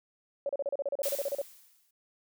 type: tone bursts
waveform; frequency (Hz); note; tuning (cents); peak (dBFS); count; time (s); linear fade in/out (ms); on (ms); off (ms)
sine; 562; C#5; +24; -28; 15; 0.46-1.416; 2; 32; 34
type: noise with exponential decay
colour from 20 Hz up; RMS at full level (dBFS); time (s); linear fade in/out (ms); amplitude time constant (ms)
blue; -32; 1.03-1.91; 5; 190
effects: none